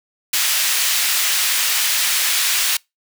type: high-pass noise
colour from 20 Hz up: pink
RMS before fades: -18 dBFS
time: 0.33-2.77 s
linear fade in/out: 5 ms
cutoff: 2200 Hz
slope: 12 dB/octave
effects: noise-tail reverb RT60 0.2 s tail -26 dB re dry